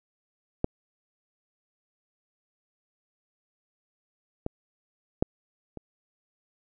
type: clicks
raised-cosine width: 2 ms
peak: -10 / -16 / -8 / -25 dBFS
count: 4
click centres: 0.644 / 4.464 / 5.225 / 5.773 s
effects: none